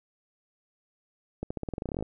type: accelerating click train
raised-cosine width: 2 ms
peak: -19 dBFS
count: 16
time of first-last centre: 1.43-2.026 s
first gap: 75 ms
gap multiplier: 0.9
effects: none